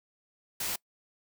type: noise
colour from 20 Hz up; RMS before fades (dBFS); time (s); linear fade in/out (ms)
white; -33; 0.6-0.76; 5
effects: noise-tail reverb RT60 0.1 s tail -24 dB re dry